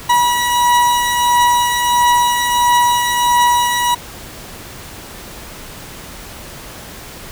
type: beating tone pair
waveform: 40% pulse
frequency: 967 / 968.5 Hz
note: B5 / B5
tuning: -37 / -34 cents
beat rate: 1.5 Hz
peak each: -18 / -11 dBFS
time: 0.09-3.95 s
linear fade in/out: 10 ms
effects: pink hiss -33 dBFS RMS until 7.31 s